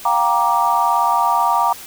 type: chord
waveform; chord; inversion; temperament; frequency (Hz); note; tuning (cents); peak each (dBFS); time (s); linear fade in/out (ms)
sine; G minor seventh; third; just; 705.6 / 784 / 940.8 / 1176; F5 / G5 / Bb5 / D6; +18 / 0 / +16 / +2; -21 / -21 / -16 / -19; 0.05-1.73; 5
effects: white hiss -36 dBFS RMS until 1.86 s